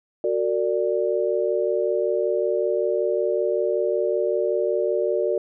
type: chord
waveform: sine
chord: Gb augmented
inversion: none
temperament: equal with one note detuned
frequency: 370 / 455.3 / 587.3 Hz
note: Gb4 / Bb4 / D5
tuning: 0 / -41 / 0 cents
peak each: -24 dBFS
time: 0.24-5.38 s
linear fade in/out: 2 ms
effects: none